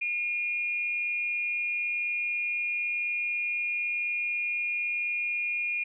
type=tone with amplitude modulation; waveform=sine; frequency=2427 Hz; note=D#7; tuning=44 cents flat; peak=-25 dBFS; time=0.01-5.84 s; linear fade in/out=10 ms; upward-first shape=sine; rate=276 Hz; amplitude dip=45%; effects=none